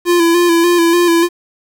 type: tone with vibrato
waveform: square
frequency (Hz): 342.5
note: F4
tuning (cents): -34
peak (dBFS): -9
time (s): 0.05-1.29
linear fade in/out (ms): 50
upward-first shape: square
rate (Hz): 3.4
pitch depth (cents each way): 34
effects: 7-bit